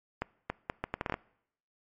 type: accelerating click train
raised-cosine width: 0.5 ms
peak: -16 dBFS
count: 10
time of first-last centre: 0.22-1.141 s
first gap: 280 ms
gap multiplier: 0.71
effects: noise-tail reverb RT60 0.7 s tail -23 dB re dry + MP3 48 kbps